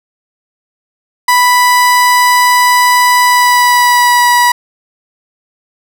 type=tone with pitch glide; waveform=30% pulse; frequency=987.8 to 972.5 Hz; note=B5 to B5; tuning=0 to -27 cents; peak=-3 dBFS; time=1.28-4.52 s; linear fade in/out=5 ms; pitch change=-27 cents; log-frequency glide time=3.24-4.28 s; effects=none